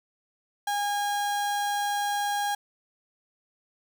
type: tone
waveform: 35% pulse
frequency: 817 Hz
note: G#5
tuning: 29 cents flat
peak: -24 dBFS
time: 0.67-2.55 s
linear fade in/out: 5 ms
effects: none